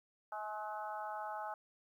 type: harmonic tone with a mistuned harmonic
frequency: 213.4 Hz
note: G#3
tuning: 47 cents sharp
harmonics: 3 / 4 / 5 / 6 / 7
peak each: -47 / -42 / -51 / -47 / -51 dBFS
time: 0.32-1.54 s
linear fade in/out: 2 ms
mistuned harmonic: 4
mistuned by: -18 cents
effects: 12-bit